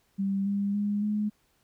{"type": "tone with pitch steps", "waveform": "sine", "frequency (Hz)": [196, 200.6, 205.3, 210.1], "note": ["G3", "G3", "G#3", "G#3"], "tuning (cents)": [0, 40, -20, 20], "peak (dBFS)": -25, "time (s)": [0.18, 1.3], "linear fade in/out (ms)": 20, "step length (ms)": 280, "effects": ["pink hiss -69 dBFS RMS until 1.63 s"]}